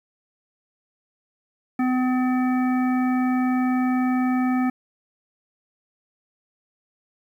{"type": "harmonic tone", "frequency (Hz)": 254, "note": "B3", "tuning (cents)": 49, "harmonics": [1, 3, 5, 7, 9], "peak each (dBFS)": [-19, -29, -33, -36, -38], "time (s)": [1.79, 4.7], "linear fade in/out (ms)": 5, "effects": ["9-bit"]}